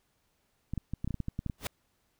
clicks, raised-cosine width 5 ms, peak -21 dBFS, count 12, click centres 0.736 / 0.777 / 0.936 / 1.045 / 1.076 / 1.107 / 1.143 / 1.203 / 1.284 / 1.391 / 1.463 / 1.498 s
pink noise with exponential growth, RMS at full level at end -29 dBFS, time 1.58-1.67 s, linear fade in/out 2 ms, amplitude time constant 19 ms
effects pink hiss -74 dBFS RMS until 2.19 s

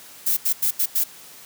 violet noise bursts at uneven times, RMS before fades -20 dBFS, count 5, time 0.26-0.37 / 0.45-0.53 / 0.62-0.71 / 0.79-0.86 / 0.95-1.04 s, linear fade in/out 10 ms, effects white hiss -44 dBFS RMS until 1.45 s + high-pass 100 Hz 12 dB/octave

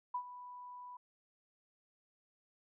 sine tone with ADSR envelope, 987.8 Hz, B5, in tune, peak -33 dBFS, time 0.14-0.97 s, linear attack 8 ms, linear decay 77 ms, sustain -14 dB, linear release 5 ms, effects none

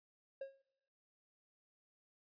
triangle tone with exponential decay, 543 Hz, C#5, 36 cents flat, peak -37 dBFS, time 0.41-0.62 s, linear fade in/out 5 ms, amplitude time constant 44 ms, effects noise-tail reverb RT60 1.0 s tail -26 dB re dry + resampled to 11025 Hz

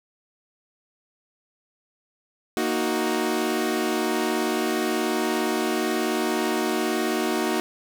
sawtooth chord, D# minor, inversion second, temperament equal, 233.1 / 311.1 / 370 Hz, A#3 / D#4 / F#4, 0 / 0 / 0 cents, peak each -24 / -23 / -22 dBFS, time 2.57-7.6 s, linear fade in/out 0 ms, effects none

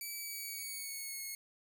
5% pulse tone with pitch glide, 2302 to 2179 Hz, D7 to C#7, -35 to -30 cents, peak -31 dBFS, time 0.01-1.35 s, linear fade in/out 2 ms, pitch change -95 cents, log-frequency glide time 0.16-1.23 s, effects none

